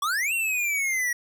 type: exponential two-way sweep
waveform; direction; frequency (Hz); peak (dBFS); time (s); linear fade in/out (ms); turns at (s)
square; up then down; 1108 to 2769 to 1906; -24; 0.02-1.13; 5; 0.33
effects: none